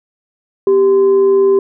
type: tone with frequency modulation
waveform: sine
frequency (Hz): 392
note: G4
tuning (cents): 0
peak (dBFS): -7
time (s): 0.67-1.59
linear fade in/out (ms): 2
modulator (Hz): 641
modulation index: 0.22
effects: none